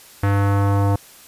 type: tone with low-pass filter sweep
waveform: square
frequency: 100 Hz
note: G2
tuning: 35 cents sharp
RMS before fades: -17 dBFS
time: 0.23-0.96 s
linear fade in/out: 5 ms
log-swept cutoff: 1700 to 900 Hz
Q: 1.8
effects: white hiss -45 dBFS RMS until 1.27 s + resampled to 32000 Hz